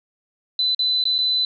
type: tone with dropouts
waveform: sine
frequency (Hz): 4011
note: B7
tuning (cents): +26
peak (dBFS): -17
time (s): 0.59-1.45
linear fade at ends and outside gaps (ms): 2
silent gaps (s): 0.748-0.792 / 1.04-1.053 / 1.182-1.187
effects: none